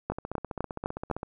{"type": "two click trains", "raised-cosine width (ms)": 1, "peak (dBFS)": [-14, -20], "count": [5, 18], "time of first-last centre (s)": [[0.1, 1.113], [0.12, 1.231]], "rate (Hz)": [3.95, 15.3], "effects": []}